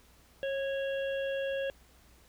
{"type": "harmonic tone with a mistuned harmonic", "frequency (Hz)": 551, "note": "C#5", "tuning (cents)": -11, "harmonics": [1, 3, 5, 6], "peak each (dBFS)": [-31, -41, -45, -47], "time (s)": [0.43, 1.7], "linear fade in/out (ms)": 0, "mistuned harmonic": 1, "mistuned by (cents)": -18, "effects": ["added 60 Hz sine -62 dBFS peak until 2.28 s", "pink hiss -62 dBFS RMS until 2.28 s"]}